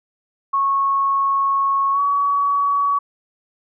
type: tone with pitch glide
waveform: sine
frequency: 1100 to 1130.9 Hz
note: C#6 to C#6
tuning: -14 to +34 cents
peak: -15 dBFS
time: 0.53-2.99 s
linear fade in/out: 10 ms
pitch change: +48 cents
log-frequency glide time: 1.93-1.99 s
effects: none